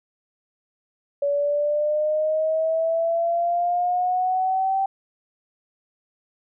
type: exponential sweep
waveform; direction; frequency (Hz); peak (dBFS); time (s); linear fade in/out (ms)
sine; up; 567 to 779; -19; 1.22-4.86; 5
effects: none